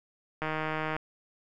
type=click train; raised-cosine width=0.5 ms; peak=-17 dBFS; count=86; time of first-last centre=0.42-0.965 s; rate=156 Hz; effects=none